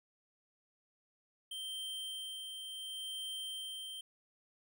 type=tone with tremolo; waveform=square; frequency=3136 Hz; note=G7; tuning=in tune; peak=-40 dBFS; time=1.51-4.01 s; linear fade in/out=5 ms; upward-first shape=sine; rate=0.7 Hz; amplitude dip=35%; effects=none